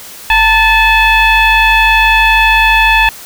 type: tone with frequency modulation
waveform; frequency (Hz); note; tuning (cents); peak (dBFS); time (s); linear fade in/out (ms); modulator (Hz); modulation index
sine; 1745; A6; -15; -5; 0.3-3.09; 2; 848; 1.5
effects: white hiss -31 dBFS RMS until 3.25 s